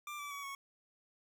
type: tone with pitch steps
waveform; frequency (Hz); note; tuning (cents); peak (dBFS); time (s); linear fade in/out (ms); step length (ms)
25% pulse; 1185 / 1157.9 / 1131.5 / 1105.6; D6 / D6 / C#6 / C#6; +15 / -25 / +35 / -5; -38; 0.07-0.55; 2; 120
effects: none